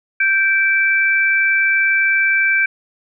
sine tone pair together, 1568 / 2325 Hz, G6 / D7, 0 / -18 cents, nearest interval perfect fifth, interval 682 cents, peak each -15 dBFS, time 0.2-2.66 s, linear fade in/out 5 ms, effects none

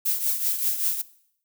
violet noise with tremolo, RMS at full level -22 dBFS, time 0.05-1.02 s, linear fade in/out 10 ms, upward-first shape triangle, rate 5.2 Hz, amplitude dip 70%, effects noise-tail reverb RT60 0.7 s tail -19 dB re dry

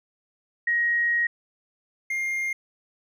sine / triangle tone pair in turn, 1887 / 2118 Hz, A#6 / C7, +21 / +21 cents, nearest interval major second, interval 200 cents, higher second, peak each -20 / -23 dBFS, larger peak first, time 0.67-1.27 / 2.1-2.53 s, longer first, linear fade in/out 5 ms, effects none

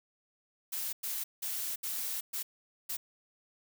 blue noise bursts at uneven times, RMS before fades -36 dBFS, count 6, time 0.72-0.93 / 1.03-1.24 / 1.42-1.76 / 1.83-2.21 / 2.33-2.43 / 2.89-2.97 s, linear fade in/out 10 ms, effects none

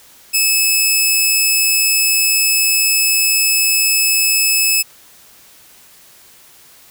10% pulse tone, 2598 Hz, E7, 26 cents flat, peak -3 dBFS, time 0.33-4.83 s, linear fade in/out 20 ms, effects white hiss -45 dBFS RMS until 6.9 s

